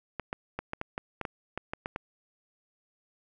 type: clicks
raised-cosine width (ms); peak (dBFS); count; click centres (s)
0.5; -18; 12; 0.197 / 0.329 / 0.59 / 0.734 / 0.814 / 0.979 / 1.213 / 1.252 / 1.576 / 1.735 / 1.859 / 1.961
effects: none